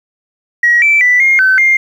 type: tone with pitch steps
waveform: sine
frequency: 1906 / 2327 / 1979 / 2132 / 1529 / 2114 Hz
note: A#6 / D7 / B6 / C7 / G6 / C7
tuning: +38 / -17 / +3 / +32 / -44 / +17 cents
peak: -5 dBFS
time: 0.63-1.77 s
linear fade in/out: 5 ms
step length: 190 ms
effects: tanh soft clip ceiling -1 dBFS + 7-bit